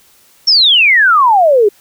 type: exponential sweep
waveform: sine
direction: down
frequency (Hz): 5588 to 392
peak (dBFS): -5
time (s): 0.47-1.69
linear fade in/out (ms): 10
effects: white hiss -48 dBFS RMS until 1.8 s